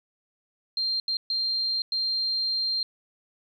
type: tone bursts at uneven times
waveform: sine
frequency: 4180 Hz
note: C8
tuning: 2 cents flat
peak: -24 dBFS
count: 4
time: 0.77-1 / 1.08-1.17 / 1.3-1.82 / 1.92-2.83 s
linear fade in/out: 2 ms
effects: 10-bit